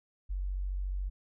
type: tone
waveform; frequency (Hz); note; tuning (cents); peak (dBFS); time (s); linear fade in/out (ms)
sine; 47.05; F#1; +30; -31; 0.29-1.1; 20
effects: none